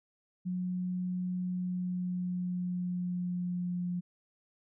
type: tone with pitch glide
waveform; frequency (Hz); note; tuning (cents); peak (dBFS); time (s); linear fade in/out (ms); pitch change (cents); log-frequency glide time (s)
sine; 181.4 to 177.46; F#3 to F3; -34 to +28; -31; 0.45-4.01; 20; -38; 1.42-3.89
effects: none